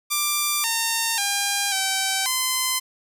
5% pulse tone with pitch steps, 1182 / 913 / 804 / 771 / 1029 Hz, D6 / A#5 / G5 / G5 / C6, +11 / -36 / +44 / -29 / -29 cents, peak -9 dBFS, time 0.1-2.8 s, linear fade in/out 20 ms, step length 540 ms, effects none

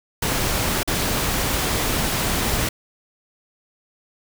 pink noise with dropouts, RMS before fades -22 dBFS, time 0.22-2.69 s, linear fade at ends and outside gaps 5 ms, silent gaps 0.832-0.875 s, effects none

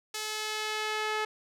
sawtooth tone with band-pass filter sweep, 430 Hz, A4, 40 cents flat, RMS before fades -33 dBFS, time 0.14-1.25 s, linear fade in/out 5 ms, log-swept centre 6000 to 1700 Hz, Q 0.7, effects none

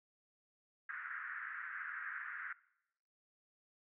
pink band-pass noise, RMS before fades -45 dBFS, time 0.89-2.53 s, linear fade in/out 5 ms, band 1400 to 1800 Hz, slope 48 dB/octave, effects noise-tail reverb RT60 0.8 s tail -21 dB re dry

